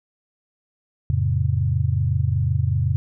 sine chord, F augmented, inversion none, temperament equal with one note detuned, 87.31 / 110 / 135.35 Hz, F2 / A2 / C#3, 0 / 0 / -41 cents, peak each -22 dBFS, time 1.1-2.96 s, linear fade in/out 0 ms, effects none

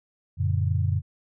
sine chord, Gb augmented, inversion none, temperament just, 92.5 / 115.62 / 144.53 Hz, Gb2 / Bb2 / D3, 0 / -14 / -27 cents, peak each -23 / -27 / -28 dBFS, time 0.37-1.02 s, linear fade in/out 50 ms, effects none

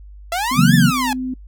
sawtooth exponential two-way sweep, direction up then down, 659.3 to 1806 to 819 Hz, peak -15 dBFS, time 0.32-1.13 s, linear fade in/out 2 ms, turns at 0.75 s
sine tone with pitch glide, 253.4 to 256.2 Hz, B3 to C4, +45 to -36 cents, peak -21 dBFS, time 0.51-1.34 s, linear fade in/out 5 ms, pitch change +19 cents, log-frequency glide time 0.66-1.08 s
sine chord, F# dominant seventh, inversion second, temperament equal, 138.59 / 164.81 / 185 / 233.1 Hz, C#3 / E3 / F#3 / A#3, 0 / 0 / 0 / 0 cents, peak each -15 dBFS, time 0.55-0.92 s, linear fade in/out 50 ms
effects noise-tail reverb RT60 0.1 s tail -23 dB re dry + added 50 Hz sine -36 dBFS peak until 1.47 s

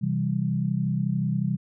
sine chord, C major, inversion none, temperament equal, 130.81 / 164.81 / 196 Hz, C3 / E3 / G3, 0 / 0 / 0 cents, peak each -27 dBFS, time 0.01-1.57 s, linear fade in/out 20 ms, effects none

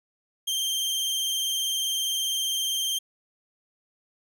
sawtooth tone with vibrato, 3162 Hz, G7, 14 cents sharp, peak -22 dBFS, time 0.47-2.99 s, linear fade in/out 10 ms, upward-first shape sine, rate 20 Hz, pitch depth 39 cents each way, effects none

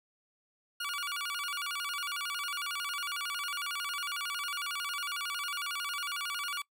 20% pulse tone with vibrato, 1279 Hz, D#6, 47 cents sharp, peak -29 dBFS, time 0.8-6.62 s, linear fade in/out 5 ms, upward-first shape square, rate 11 Hz, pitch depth 190 cents each way, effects noise-tail reverb RT60 0.1 s tail -22 dB re dry

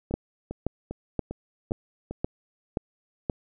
two click trains, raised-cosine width 2 ms, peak -20 / -12 dBFS, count 6 / 7, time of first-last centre 0.11-2.11 / 0.14-3.298 s, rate 2.5 / 1.9 Hz, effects none

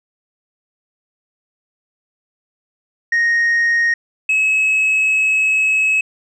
sine tone pair in turn, 1864.7 / 2574 Hz, A#6 / E7, 0 / -42 cents, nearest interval tritone, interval 558 cents, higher second, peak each -10 dBFS, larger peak neither, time 3.12-3.94 / 4.29-6.01 s, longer second, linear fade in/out 5 ms, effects tanh soft clip ceiling -11 dBFS

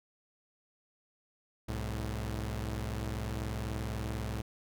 sawtooth tone pair together, 64.1 / 107.8 Hz, C2 / A2, -35 / -35 cents, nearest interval major sixth, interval 900 cents, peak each -33 / -33 dBFS, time 1.68-4.42 s, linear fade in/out 10 ms, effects none

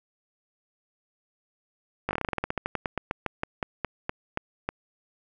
slowing click train, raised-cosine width 0.5 ms, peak -12 dBFS, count 25, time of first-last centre 2.09-4.69 s, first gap 19 ms, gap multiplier 1.13, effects none

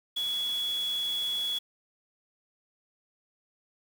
sine tone in noise, 3375 Hz, G#7, 27 cents sharp, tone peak -28 dBFS, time 0.16-1.59 s, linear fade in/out 10 ms, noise white, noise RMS -44 dBFS, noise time 0.16-1.59 s, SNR +13 dB, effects none

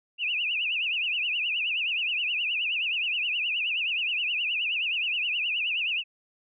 sine tone with vibrato, 2678 Hz, E7, 27 cents sharp, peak -25 dBFS, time 0.18-6.04 s, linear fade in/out 50 ms, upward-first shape triangle, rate 9.5 Hz, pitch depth 200 cents each way, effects none

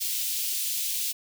white high-pass noise, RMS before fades -29 dBFS, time 0-1.13 s, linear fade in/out 20 ms, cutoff 2800 Hz, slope 24 dB/octave, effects none

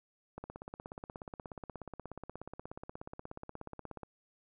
click train, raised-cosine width 1 ms, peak -29 dBFS, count 62, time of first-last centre 0.38-4.033 s, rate 16.7 Hz, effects none

